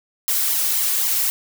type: noise with flanger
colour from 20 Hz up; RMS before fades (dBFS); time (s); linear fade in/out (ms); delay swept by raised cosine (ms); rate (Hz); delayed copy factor
blue; -20; 0.28-1.3; 0; 0.95 to 2.75; 3.9; +0.8
effects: none